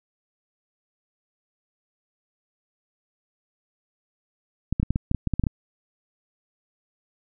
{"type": "clicks", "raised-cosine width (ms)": 5, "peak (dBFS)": -10, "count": 12, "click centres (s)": [4.726, 4.799, 4.83, 4.906, 4.959, 5.114, 5.147, 5.273, 5.337, 5.396, 5.438, 5.468], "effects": []}